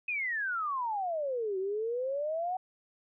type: exponential two-way sweep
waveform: sine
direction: down then up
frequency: 2553 to 371.6 to 754 Hz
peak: -30 dBFS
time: 0.08-2.57 s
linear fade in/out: 5 ms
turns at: 1.58 s
effects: none